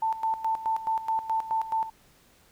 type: tone with tremolo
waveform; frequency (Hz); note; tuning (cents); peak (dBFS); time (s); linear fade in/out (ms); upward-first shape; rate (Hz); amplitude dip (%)
sine; 890; A5; +20; -23; 0.02-1.9; 5; square; 4.7; 75
effects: pink hiss -60 dBFS RMS until 2.51 s